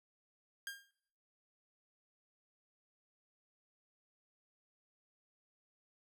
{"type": "tone with exponential decay", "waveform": "sawtooth", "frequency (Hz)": 1609, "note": "G6", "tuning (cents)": 45, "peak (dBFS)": -35, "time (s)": [0.67, 0.91], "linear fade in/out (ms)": 1, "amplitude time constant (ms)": 52, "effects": ["noise-tail reverb RT60 0.8 s tail -24 dB re dry"]}